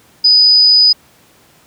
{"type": "tone", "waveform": "sine", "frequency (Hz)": 4978, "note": "D#8", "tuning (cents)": 0, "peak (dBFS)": -5, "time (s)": [0.24, 0.93], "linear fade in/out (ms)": 10, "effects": ["pink hiss -48 dBFS RMS until 1.66 s", "high-pass 100 Hz 12 dB/octave"]}